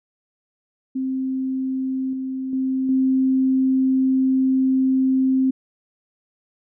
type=tone with level steps; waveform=sine; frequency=262.6 Hz; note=C4; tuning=6 cents sharp; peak=-21 / -24 / -19 / -15 dBFS; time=0.95-5.51 s; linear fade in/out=10 ms; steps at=2.13 / 2.53 / 2.89 s; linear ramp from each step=2 ms; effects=none